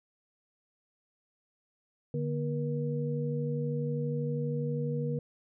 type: tone cluster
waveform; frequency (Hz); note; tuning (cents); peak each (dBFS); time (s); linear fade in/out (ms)
sine; 147.3 / 239.7 / 477.2; D3 / A#3 / A#4; +6 / +48 / +41; -31 / -37 / -35; 2.14-5.19; 2
effects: none